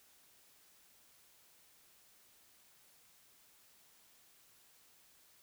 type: silence
effects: white hiss -66 dBFS RMS until 5.42 s